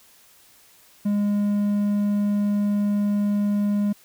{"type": "tone", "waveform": "triangle", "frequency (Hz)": 205.1, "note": "G#3", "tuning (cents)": -21, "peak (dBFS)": -17, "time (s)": [1.05, 3.93], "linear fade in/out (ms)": 10, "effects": ["white hiss -54 dBFS RMS until 4.04 s"]}